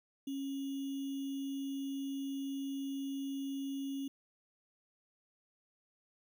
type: tone with sample-and-hold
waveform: sine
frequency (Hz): 274.1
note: C#4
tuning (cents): -19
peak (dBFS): -36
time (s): 0.27-4.08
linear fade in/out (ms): 5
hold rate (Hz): 3150
effects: none